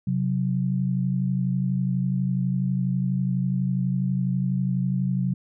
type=tone pair together; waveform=sine; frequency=132.27 / 184.4 Hz; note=C3 / F#3; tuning=+19 / -6 cents; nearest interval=tritone; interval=575 cents; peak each=-24 dBFS; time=0.07-5.34 s; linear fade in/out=5 ms; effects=none